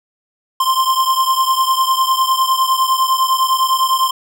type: beating tone pair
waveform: square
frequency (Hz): 1045 / 1054.9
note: C6 / C6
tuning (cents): -2 / +14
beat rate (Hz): 9.9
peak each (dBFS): -15 / -18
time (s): 0.6-4.11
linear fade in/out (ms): 5
effects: none